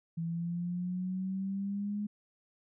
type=exponential sweep; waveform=sine; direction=up; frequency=164.81 to 208.9 Hz; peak=-32 dBFS; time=0.17-2.07 s; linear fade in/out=10 ms; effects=none